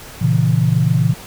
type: chord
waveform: sine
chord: A# diminished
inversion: none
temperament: equal with one note detuned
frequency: 116.54 / 137.79 / 164.81 Hz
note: A#2 / C#3 / E3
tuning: 0 / -10 / 0 cents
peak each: -16 dBFS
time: 0.21-1.14 s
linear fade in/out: 10 ms
effects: pink hiss -36 dBFS RMS until 1.26 s